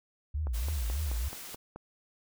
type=tone with vibrato; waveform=sine; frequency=65.8 Hz; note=C2; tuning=10 cents sharp; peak=-29 dBFS; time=0.34-1.29 s; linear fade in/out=10 ms; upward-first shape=sine; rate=3.3 Hz; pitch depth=300 cents each way
type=click train; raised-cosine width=1 ms; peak=-28 dBFS; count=7; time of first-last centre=0.47-1.76 s; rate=4.65 Hz
type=noise; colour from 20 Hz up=white; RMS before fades=-44 dBFS; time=0.53-1.56 s; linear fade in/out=20 ms
effects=none